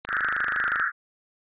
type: click train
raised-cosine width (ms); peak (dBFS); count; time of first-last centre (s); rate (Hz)
0.3; -17; 20; 0.05-0.798; 25.4
type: band-pass noise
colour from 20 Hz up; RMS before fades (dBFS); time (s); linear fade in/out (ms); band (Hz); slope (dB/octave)
pink; -26; 0.07-0.92; 50; 1300 to 1800; 96
effects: resampled to 8000 Hz